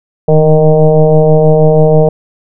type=tone with frequency modulation; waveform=sine; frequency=311.1 Hz; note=D#4; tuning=in tune; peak=-3 dBFS; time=0.28-2.09 s; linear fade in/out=5 ms; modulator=154 Hz; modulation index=2.2; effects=none